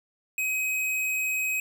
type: tone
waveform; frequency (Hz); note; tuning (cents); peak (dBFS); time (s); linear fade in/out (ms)
square; 2531; D#7; +29; -26; 0.38-1.6; 2
effects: none